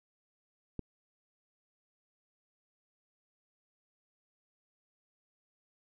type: click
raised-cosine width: 3 ms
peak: -24 dBFS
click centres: 0.793 s
effects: none